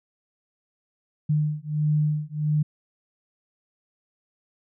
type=beating tone pair; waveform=sine; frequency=150.4 / 151.9 Hz; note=D3 / D#3; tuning=+42 / -41 cents; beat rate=1.5 Hz; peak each=-24 dBFS; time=1.29-2.63 s; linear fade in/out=10 ms; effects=none